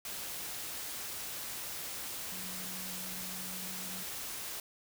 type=tone in noise; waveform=sine; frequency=185 Hz; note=F#3; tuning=in tune; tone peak=-48 dBFS; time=2.32-4.03 s; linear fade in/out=2 ms; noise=white; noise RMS=-41 dBFS; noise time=0.05-4.6 s; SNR=-10 dB; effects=none